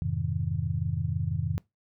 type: chord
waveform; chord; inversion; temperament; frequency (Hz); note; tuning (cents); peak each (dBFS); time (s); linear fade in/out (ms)
sine; F minor seventh; none; just; 87.31 / 104.77 / 130.96 / 157.15; F2 / Ab2 / C3 / Eb3; 0 / +16 / +2 / +18; -32; 0.02-1.58; 0
effects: noise-tail reverb RT60 0.2 s tail -23 dB re dry